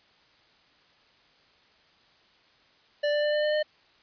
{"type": "tone with pitch steps", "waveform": "square", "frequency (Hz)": [587.3, 591.4, 595.5, 599.6, 603.8, 608], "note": ["D5", "D5", "D5", "D5", "D5", "D#5"], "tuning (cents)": [0, 12, 24, 36, 48, -40], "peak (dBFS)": -24, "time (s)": [3.03, 3.63], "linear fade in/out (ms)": 10, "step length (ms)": 100, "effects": ["white hiss -61 dBFS RMS until 4.02 s", "resampled to 11025 Hz"]}